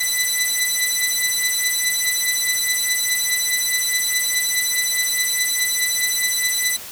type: beating tone pair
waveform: 10% pulse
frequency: 1993 / 1997.8 Hz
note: B6 / B6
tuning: +15 / +19 cents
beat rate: 4.8 Hz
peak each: -12 dBFS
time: 0-6.77 s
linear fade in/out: 10 ms
effects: white hiss -35 dBFS RMS until 6.91 s